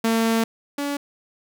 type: tone pair in turn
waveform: sawtooth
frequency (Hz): 226.4 / 285.2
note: A3 / C#4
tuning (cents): +50 / +49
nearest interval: major third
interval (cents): 399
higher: second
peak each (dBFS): -14 / -20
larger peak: first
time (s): 0.04-0.44 / 0.78-0.97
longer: first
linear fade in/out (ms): 5
effects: none